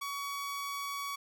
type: tone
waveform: sawtooth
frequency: 1128 Hz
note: C#6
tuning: 30 cents sharp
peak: -32 dBFS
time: 0.01-1.16 s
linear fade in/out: 10 ms
effects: none